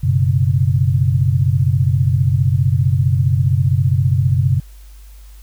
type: chord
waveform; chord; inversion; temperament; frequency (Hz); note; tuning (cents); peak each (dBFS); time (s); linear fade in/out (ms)
sine; F# suspended fourth; none; equal with one note detuned; 94.17 / 123.47 / 138.59; F#2 / B2 / C#3; +31 / 0 / 0; -16; 0.03-4.6; 10
effects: added 50 Hz sine -36 dBFS peak until 5.42 s + white hiss -51 dBFS RMS until 5.42 s